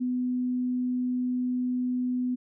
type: tone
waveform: sine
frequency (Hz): 250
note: B3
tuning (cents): +21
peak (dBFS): -25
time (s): 0-2.36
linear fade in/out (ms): 20
effects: none